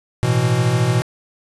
square chord, A suspended second, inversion none, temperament equal, 110 / 123.47 / 164.81 Hz, A2 / B2 / E3, 0 / 0 / 0 cents, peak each -22 / -17 / -23 dBFS, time 0.23-1.02 s, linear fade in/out 0 ms, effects resampled to 24000 Hz + 7-bit

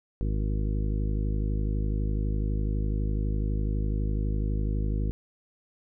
harmonic tone, 52 Hz, G#1, 3 cents sharp, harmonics 1 / 2 / 3 / 4 / 5 / 6 / 7 / 9, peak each -26 / -32 / -36 / -38 / -40 / -42 / -43 / -45 dBFS, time 0.21-5.11 s, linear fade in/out 0 ms, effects none

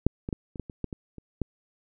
clicks, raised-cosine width 3 ms, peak -6 / -19 / -16 / -27 / -19 / -26 / -16 / -22 / -29 / -14 dBFS, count 10, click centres 0.066 / 0.289 / 0.328 / 0.558 / 0.597 / 0.698 / 0.843 / 0.928 / 1.183 / 1.417 s, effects none

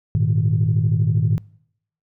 sine chord, Ab suspended second, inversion none, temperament equal, 103.83 / 116.54 / 155.56 Hz, Ab2 / Bb2 / Eb3, 0 / 0 / 0 cents, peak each -19 dBFS, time 0.15-1.38 s, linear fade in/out 0 ms, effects noise-tail reverb RT60 0.7 s tail -24 dB re dry + tanh soft clip ceiling -9 dBFS

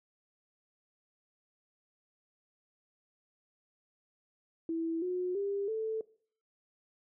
sine tone with pitch steps, 328.5 / 362.4 / 399.8 / 441 Hz, E4 / F#4 / G4 / A4, -6 / -36 / +34 / +4 cents, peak -31 dBFS, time 4.69-6.01 s, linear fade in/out 2 ms, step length 330 ms, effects noise-tail reverb RT60 0.5 s tail -20 dB re dry

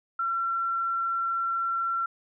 sine tone, 1358 Hz, F6, 49 cents flat, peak -25 dBFS, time 0.19-2.06 s, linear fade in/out 5 ms, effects none

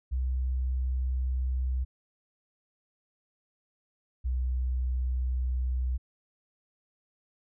sine tone pair in turn, 63.9 / 62.98 Hz, C2 / B1, -40 / +35 cents, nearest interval unison, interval 25 cents, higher first, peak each -26 dBFS, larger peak neither, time 0.11-1.85 / 4.24-5.98 s, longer neither, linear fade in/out 20 ms, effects none

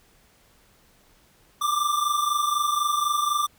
square tone pair together, 1174.7 / 1198.7 Hz, D6 / D6, 0 / +35 cents, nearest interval unison, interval 35 cents, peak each -24 / -27 dBFS, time 1.61-3.47 s, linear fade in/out 10 ms, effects pink hiss -59 dBFS RMS until 3.58 s

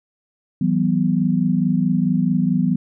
sine chord, E suspended second, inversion none, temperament equal with one note detuned, 164.81 / 189.43 / 246.9 Hz, E3 / F#3 / B3, 0 / +41 / 0 cents, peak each -20 / -19 / -20 dBFS, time 0.61-2.76 s, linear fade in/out 5 ms, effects none

